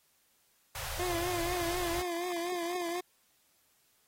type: band-stop noise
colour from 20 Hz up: pink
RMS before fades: -39 dBFS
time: 0.75-2.02 s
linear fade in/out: 2 ms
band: 140 to 520 Hz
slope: 48 dB/octave
type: tone with vibrato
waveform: 25% pulse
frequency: 349.2 Hz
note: F4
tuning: in tune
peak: -29 dBFS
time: 0.99-3.01 s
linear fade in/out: 10 ms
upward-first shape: triangle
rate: 4.1 Hz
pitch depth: 77 cents each way
effects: white hiss -70 dBFS RMS until 4.07 s + AAC 48 kbps